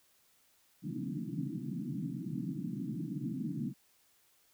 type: band-pass noise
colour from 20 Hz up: pink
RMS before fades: -38 dBFS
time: 0.82-3.74 s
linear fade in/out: 50 ms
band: 130 to 320 Hz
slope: 96 dB/octave
effects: white hiss -69 dBFS RMS until 4.53 s